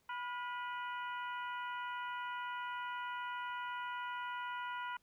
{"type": "harmonic tone with a mistuned harmonic", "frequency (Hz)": 491.6, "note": "B4", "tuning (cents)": -8, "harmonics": [2, 3, 4, 5, 6], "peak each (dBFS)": [-41, -44, -52, -54, -53], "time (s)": [0.09, 4.97], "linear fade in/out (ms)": 5, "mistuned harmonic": 3, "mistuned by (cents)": -52, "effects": ["pink hiss -75 dBFS RMS until 5.02 s"]}